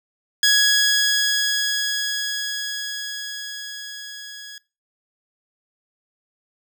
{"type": "tone with level ramp", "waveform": "15% pulse", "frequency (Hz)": 1670, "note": "G#6", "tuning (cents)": 9, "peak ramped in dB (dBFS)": [-7, -30], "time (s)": [0.43, 4.58], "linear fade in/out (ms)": 2, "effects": ["noise-tail reverb RT60 0.3 s tail -22 dB re dry"]}